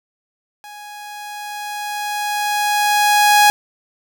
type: tone with level ramp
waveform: sawtooth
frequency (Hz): 830.6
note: G#5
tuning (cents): 0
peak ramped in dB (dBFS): -31 to -4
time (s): 0.64-3.5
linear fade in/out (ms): 0
effects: none